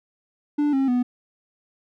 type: tone with pitch steps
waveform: triangle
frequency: 293.7 / 269.3 / 247 Hz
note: D4 / C#4 / B3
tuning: 0 / -50 / 0 cents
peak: -16 dBFS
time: 0.58-1.03 s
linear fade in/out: 10 ms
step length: 150 ms
effects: none